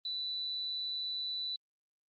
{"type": "tone with amplitude modulation", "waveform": "sine", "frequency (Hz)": 3974, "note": "B7", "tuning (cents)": 10, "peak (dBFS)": -33, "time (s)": [0.05, 1.56], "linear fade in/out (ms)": 2, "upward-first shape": "sine", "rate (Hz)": 191, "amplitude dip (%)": 35, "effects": ["Opus 32 kbps"]}